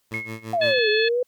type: tone with tremolo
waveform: 15% pulse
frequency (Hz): 111.3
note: A2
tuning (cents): +20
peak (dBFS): -24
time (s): 0.11-0.79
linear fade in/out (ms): 5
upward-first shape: sine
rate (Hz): 5.8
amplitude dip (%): 90
type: tone with exponential decay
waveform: sine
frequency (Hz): 2171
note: C#7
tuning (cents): -37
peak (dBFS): -24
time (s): 0.14-0.65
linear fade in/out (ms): 0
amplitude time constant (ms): 110
type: exponential two-way sweep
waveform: sine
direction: down then up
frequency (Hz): 725 to 417.7 to 502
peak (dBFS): -19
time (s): 0.53-1.23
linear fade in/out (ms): 5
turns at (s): 0.89
type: harmonic tone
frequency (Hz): 861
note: A5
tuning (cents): -38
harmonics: 2 / 3 / 4 / 5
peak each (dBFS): -24 / -26 / -27 / -28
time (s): 0.61-1.09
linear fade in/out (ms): 10
effects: white hiss -69 dBFS RMS until 1.27 s